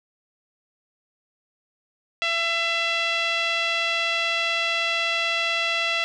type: tone with low-pass filter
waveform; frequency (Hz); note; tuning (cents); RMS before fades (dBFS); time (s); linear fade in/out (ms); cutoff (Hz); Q
5% pulse; 671; E5; +31; -24; 2.22-6.04; 0; 2900; 2.2
effects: none